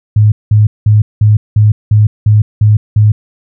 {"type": "tone bursts", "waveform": "sine", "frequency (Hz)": 106.2, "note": "G#2", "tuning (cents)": 39, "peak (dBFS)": -3, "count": 9, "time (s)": [0.16, 3.12], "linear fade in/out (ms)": 5, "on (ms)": 160, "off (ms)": 190, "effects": []}